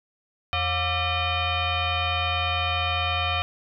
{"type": "tone with frequency modulation", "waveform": "sine", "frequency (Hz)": 1174.7, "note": "D6", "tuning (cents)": 0, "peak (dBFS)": -22, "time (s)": [0.53, 3.42], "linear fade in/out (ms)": 0, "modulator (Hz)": 630, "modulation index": 3.5, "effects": []}